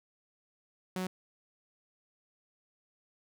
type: tone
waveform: sawtooth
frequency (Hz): 185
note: F#3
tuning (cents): 0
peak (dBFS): -29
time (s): 0.96-1.07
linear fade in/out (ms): 2
effects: none